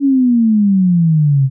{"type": "exponential sweep", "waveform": "sine", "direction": "down", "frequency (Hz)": [284.7, 130.8], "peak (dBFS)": -8, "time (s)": [0, 1.5], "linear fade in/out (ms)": 50, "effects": []}